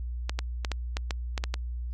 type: clicks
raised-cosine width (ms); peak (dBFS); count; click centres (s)
0.2; -13; 9; 0.295 / 0.39 / 0.648 / 0.717 / 0.969 / 1.108 / 1.378 / 1.439 / 1.541
effects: added 60 Hz sine -31 dBFS peak until 1.93 s + AAC 48 kbps